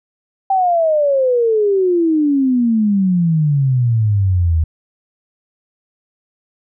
sine exponential sweep, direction down, 785 to 77.7 Hz, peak -11 dBFS, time 0.5-4.64 s, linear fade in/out 5 ms, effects none

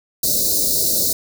white band-stop noise, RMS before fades -18 dBFS, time 0.23-1.13 s, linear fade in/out 5 ms, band 650 to 3900 Hz, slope 96 dB/octave, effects none

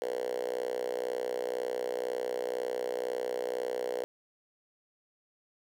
5% pulse tone with high-pass filter, 62 Hz, B1, 7 cents sharp, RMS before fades -34 dBFS, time 0.02-4.04 s, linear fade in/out 0 ms, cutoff 480 Hz, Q 7.5, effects none

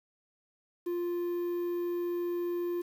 triangle tone with quantisation, 349.2 Hz, F4, in tune, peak -28 dBFS, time 0.86-2.82 s, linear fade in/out 10 ms, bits 9, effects none

